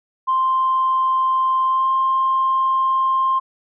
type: tone with pitch glide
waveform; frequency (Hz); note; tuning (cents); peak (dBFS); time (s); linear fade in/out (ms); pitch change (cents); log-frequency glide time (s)
sine; 1046.5 to 1056.2; C6 to C6; 0 to +16; -14; 0.27-3.4; 20; +16; 1.65-1.9
effects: tanh soft clip ceiling -10 dBFS